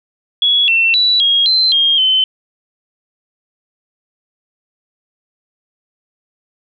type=tone with pitch steps; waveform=sine; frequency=3363 / 2696 / 3945 / 3273 / 4091 / 3229 / 3060 Hz; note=G#7 / E7 / B7 / G#7 / C8 / G#7 / G7; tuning=+21 / +38 / -3 / -26 / -40 / -49 / -42 cents; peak=-9 dBFS; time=0.42-2.24 s; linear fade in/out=2 ms; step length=260 ms; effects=none